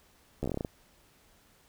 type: slowing click train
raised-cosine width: 2 ms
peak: -19 dBFS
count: 10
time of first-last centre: 0.43-0.648 s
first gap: 13 ms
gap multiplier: 1.15
effects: pink hiss -63 dBFS RMS until 1.68 s